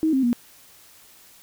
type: tone with pitch steps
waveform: sine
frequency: 316.6 / 265.2 / 240.2 Hz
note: D#4 / C4 / B3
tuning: +30 / +23 / -48 cents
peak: -17 dBFS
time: 0.03-0.33 s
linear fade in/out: 0 ms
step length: 100 ms
effects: white hiss -51 dBFS RMS until 1.42 s